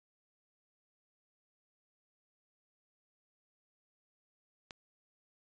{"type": "click", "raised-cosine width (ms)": 0.2, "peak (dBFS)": -27, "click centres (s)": 4.708, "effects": ["resampled to 16000 Hz"]}